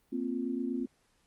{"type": "chord", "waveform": "sine", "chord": "Bb suspended second", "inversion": "none", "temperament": "equal with one note detuned", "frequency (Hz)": [233.1, 261.6, 348.2], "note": ["Bb3", "C4", "F4"], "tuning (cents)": [0, 0, -5], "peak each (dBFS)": [-36, -33, -38], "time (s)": [0.12, 0.86], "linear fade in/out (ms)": 10, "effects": ["pink hiss -71 dBFS RMS until 1.26 s", "Opus 32 kbps"]}